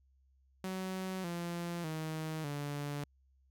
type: tone with pitch steps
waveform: sawtooth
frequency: 187.6 / 172.03 / 157.75 / 144.66 Hz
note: F#3 / F3 / D#3 / D3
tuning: +24 / -26 / +24 / -26 cents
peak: -33 dBFS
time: 0.64-3.04 s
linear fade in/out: 2 ms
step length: 600 ms
effects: added 66 Hz sine -66 dBFS peak until 3.5 s